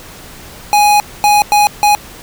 square tone bursts at uneven times, 830.6 Hz, G#5, in tune, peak -7 dBFS, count 4, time 0.73-1 / 1.24-1.42 / 1.52-1.67 / 1.83-1.95 s, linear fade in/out 0 ms, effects pink hiss -34 dBFS RMS until 2.22 s

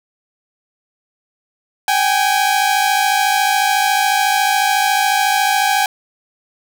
sawtooth tone pair together, 772 / 826 Hz, G5 / G#5, -27 / -10 cents, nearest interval minor second, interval 117 cents, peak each -12 dBFS, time 1.88-5.86 s, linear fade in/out 2 ms, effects 8-bit

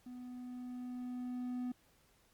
triangle tone with level ramp, 248.6 Hz, B3, 12 cents sharp, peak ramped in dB -44 to -34 dBFS, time 0.06-1.72 s, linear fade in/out 5 ms, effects pink hiss -70 dBFS RMS until 2.33 s + Opus 48 kbps

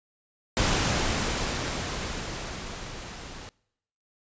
pink noise with level ramp, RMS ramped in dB -23 to -42 dBFS, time 0.57-3.49 s, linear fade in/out 0 ms, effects noise-tail reverb RT60 0.8 s tail -25 dB re dry + resampled to 16000 Hz

